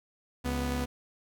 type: tone pair together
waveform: sawtooth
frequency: 69.3 / 247 Hz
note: C#2 / B3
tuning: 0 / 0 cents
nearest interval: octave + minor seventh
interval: 2200 cents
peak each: -28 dBFS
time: 0.44-0.86 s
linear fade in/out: 20 ms
effects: none